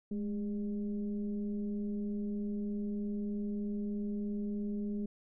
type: tone with frequency modulation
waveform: sine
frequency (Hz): 208.6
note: G#3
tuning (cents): +8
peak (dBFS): -33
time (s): 0.11-5.06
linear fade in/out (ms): 5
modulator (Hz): 197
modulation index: 0.59
effects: none